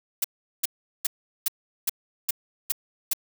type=noise bursts; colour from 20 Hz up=blue; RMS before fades=-23 dBFS; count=8; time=0.22-3.134 s; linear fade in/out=5 ms; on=23 ms; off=390 ms; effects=none